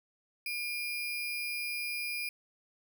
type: tone with sample-and-hold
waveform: sine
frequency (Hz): 2400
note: D7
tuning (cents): +37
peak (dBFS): -33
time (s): 0.46-2.29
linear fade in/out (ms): 2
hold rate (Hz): 7350
effects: none